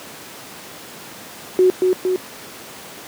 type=tone with echo; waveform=sine; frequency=369 Hz; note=F#4; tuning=5 cents flat; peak=-9 dBFS; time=1.59-1.7 s; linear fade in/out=0 ms; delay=230 ms; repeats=2; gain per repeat=-3 dB; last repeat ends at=2.16 s; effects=pink hiss -36 dBFS RMS until 3.07 s + high-pass 200 Hz 12 dB/octave